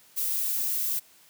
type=noise; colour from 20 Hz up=violet; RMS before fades=-28 dBFS; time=0.16-1 s; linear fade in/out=20 ms; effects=white hiss -57 dBFS RMS until 1.29 s + high-pass 80 Hz 12 dB/octave